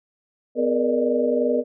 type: tone cluster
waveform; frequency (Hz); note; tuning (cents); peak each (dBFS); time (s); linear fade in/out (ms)
sine; 251.8 / 421.7 / 472.4 / 584 / 607; B3 / G#4 / A#4 / D5 / D#5; +34 / +26 / +23 / -10 / -43; -24 / -27 / -21 / -28 / -26; 0.55-1.64; 50
effects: none